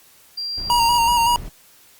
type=tone; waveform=sine; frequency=4746 Hz; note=D8; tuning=17 cents sharp; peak=-24 dBFS; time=0.37-0.98 s; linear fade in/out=10 ms
type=noise; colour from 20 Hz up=brown; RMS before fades=-33 dBFS; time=0.57-1.49 s; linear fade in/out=10 ms
type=tone with vibrato; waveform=square; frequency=943 Hz; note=A#5; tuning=20 cents sharp; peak=-15 dBFS; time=0.7-1.36 s; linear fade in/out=0 ms; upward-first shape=square; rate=5.3 Hz; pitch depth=30 cents each way
effects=white hiss -51 dBFS RMS until 1.99 s + Opus 48 kbps